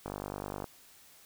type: click train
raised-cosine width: 1 ms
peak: -23 dBFS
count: 30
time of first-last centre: 0.06-0.642 s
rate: 49.8 Hz
effects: white hiss -58 dBFS RMS until 1.25 s